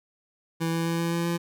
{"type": "tone with pitch steps", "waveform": "25% pulse", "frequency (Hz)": [164.81, 165.96, 167.11, 168.27, 169.44, 170.62], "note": ["E3", "E3", "E3", "E3", "E3", "F3"], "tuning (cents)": [0, 12, 24, 36, 48, -40], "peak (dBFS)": -21, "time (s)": [0.6, 1.38], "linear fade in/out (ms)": 20, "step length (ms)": 130, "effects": []}